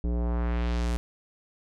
square tone with low-pass filter sweep, 59.1 Hz, A#1, 24 cents sharp, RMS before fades -27 dBFS, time 0.04-0.97 s, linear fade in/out 0 ms, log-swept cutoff 360 to 11000 Hz, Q 1.1, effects none

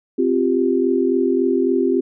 sine chord, C suspended fourth, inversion none, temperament just, 261.6 / 348.8 / 392.4 Hz, C4 / F4 / G4, 0 / -2 / +2 cents, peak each -19 dBFS, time 0.18-2.01 s, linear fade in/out 10 ms, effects none

